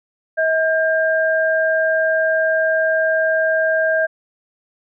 sine tone pair together, 640.1 / 1600 Hz, D#5 / G6, +49 / +35 cents, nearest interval octave + major third, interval 1586 cents, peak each -16 / -18 dBFS, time 0.37-4.07 s, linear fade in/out 20 ms, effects none

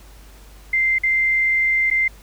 sine tone with dropouts, 2087 Hz, C7, 5 cents flat, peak -15 dBFS, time 0.73-2.08 s, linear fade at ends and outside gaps 5 ms, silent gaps 0.985-1.034 / 1.902-1.911 s, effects added 50 Hz sine -42 dBFS peak until 2.22 s + pink hiss -49 dBFS RMS until 2.22 s

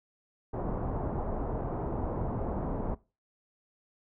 pink low-pass noise, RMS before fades -33 dBFS, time 0.53-2.95 s, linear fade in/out 10 ms, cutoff 940 Hz, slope 24 dB/octave, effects noise-tail reverb RT60 0.3 s tail -21 dB re dry

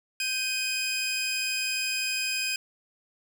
20% pulse tone pair together, 1568 / 2503 Hz, G6 / D#7, 0 / +10 cents, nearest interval minor sixth, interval 810 cents, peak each -31 / -23 dBFS, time 0.2-2.56 s, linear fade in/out 2 ms, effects none

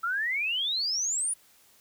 sine exponential sweep, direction up, 1318.5 to 9900 Hz, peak -26 dBFS, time 0.03-1.34 s, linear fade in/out 10 ms, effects white hiss -60 dBFS RMS until 1.8 s

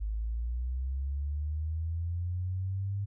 sine linear sweep, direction up, 51.3 to 101.1 Hz, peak -30 dBFS, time 0-3.06 s, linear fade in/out 20 ms, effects none

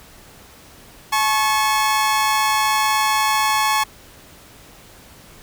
sawtooth tone pair together, 860 / 1099 Hz, A5 / C#6, -40 / -15 cents, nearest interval major third, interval 425 cents, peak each -15 dBFS, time 1.12-3.84 s, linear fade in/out 10 ms, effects pink hiss -45 dBFS RMS until 5.42 s

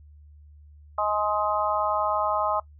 harmonic tone, 209.6 Hz, G#3, 16 cents sharp, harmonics 3 / 4 / 5 / 6, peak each -28 / -28 / -28 / -28 dBFS, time 0.98-2.6 s, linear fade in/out 5 ms, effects noise-tail reverb RT60 0.1 s tail -19 dB re dry + added 74 Hz sine -47 dBFS peak until 2.79 s

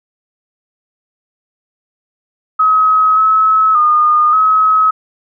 sine tone with pitch steps, 1274 / 1291 / 1222 / 1279 Hz, D#6 / E6 / D#6 / D#6, +41 / -37 / -32 / +47 cents, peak -7 dBFS, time 2.59-4.91 s, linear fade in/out 10 ms, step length 580 ms, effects none

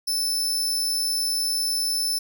sawtooth tone with amplitude modulation, 5274 Hz, E8, in tune, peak -18 dBFS, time 0.07-2.19 s, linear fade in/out 10 ms, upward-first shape sine, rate 230 Hz, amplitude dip 35%, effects none

